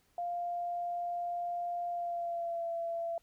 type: tone with pitch glide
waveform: sine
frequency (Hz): 698.5 to 674.3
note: F5 to E5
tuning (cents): 0 to +39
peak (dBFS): -33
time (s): 0.18-3.18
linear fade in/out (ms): 2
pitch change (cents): -61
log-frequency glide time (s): 1.89-2.69
effects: pink hiss -71 dBFS RMS until 3.22 s